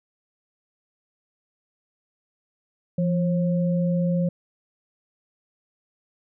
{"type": "tone pair together", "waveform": "sine", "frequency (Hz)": [171.63, 538], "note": ["F3", "C5"], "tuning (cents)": [-30, 48], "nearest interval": "octave + minor sixth", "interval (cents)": 1978, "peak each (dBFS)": [-20, -28], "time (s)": [2.98, 4.29], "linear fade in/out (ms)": 5, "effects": []}